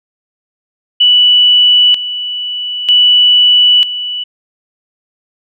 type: tone with tremolo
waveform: sine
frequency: 2960 Hz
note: F#7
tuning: in tune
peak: -4 dBFS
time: 1-4.24 s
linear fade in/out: 10 ms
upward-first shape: square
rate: 0.53 Hz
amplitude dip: 75%
effects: none